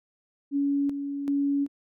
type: tone with tremolo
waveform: sine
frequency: 281.8 Hz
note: C#4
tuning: 29 cents sharp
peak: -22 dBFS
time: 0.51-1.68 s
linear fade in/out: 50 ms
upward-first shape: square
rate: 1.3 Hz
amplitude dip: 55%
effects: none